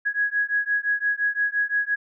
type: beating tone pair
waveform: sine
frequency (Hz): 1661.2 / 1667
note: G#6 / G#6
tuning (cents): 0 / +6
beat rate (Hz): 5.8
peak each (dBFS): -24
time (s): 0.05-1.96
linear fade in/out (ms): 20
effects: none